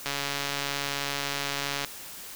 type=click train; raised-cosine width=0.2 ms; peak=-12 dBFS; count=253; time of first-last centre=0.06-1.847 s; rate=141 Hz; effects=white hiss -42 dBFS RMS until 2.35 s